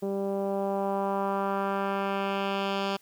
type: tone with low-pass filter sweep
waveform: 10% pulse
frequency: 196.8 Hz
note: G3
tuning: 7 cents sharp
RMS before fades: -29 dBFS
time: 0.02-2.97 s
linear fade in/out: 10 ms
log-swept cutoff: 420 to 4200 Hz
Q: 1.5
effects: white hiss -61 dBFS RMS until 3.01 s